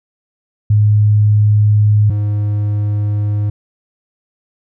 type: tone pair in turn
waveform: sine / triangle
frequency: 105.2 / 103.87 Hz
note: G#2 / G#2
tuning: +23 / +1 cents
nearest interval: unison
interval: 22 cents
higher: first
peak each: -7 / -11 dBFS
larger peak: first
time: 0.7-2.1 / 2.1-3.5 s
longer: neither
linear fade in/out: 5 ms
effects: none